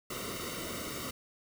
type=noise with comb filter; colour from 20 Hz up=pink; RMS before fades=-39 dBFS; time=0.1-1.11 s; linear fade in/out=5 ms; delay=1.2 ms; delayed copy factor=-0.85; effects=none